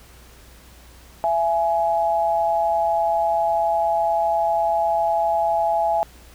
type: tone pair together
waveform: sine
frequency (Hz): 670 / 838.1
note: E5 / G#5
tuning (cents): +28 / +16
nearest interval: major third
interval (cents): 388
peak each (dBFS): -20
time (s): 1.24-6.03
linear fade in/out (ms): 0
effects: added 60 Hz sine -47 dBFS peak until 6.34 s + pink hiss -49 dBFS RMS until 6.34 s